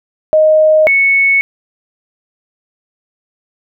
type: tone pair in turn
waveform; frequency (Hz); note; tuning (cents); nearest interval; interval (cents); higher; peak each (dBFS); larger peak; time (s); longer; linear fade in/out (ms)
sine; 622.3 / 2210; D#5 / C#7; 0 / -6; octave + minor seventh; 2194; second; -5 / -7; first; 0.33-0.87 / 0.87-1.41; neither; 0
effects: none